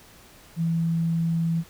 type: tone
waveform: sine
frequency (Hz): 165.7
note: E3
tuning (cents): +9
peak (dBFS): -21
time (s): 0.56-1.64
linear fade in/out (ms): 50
effects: pink hiss -51 dBFS RMS until 1.69 s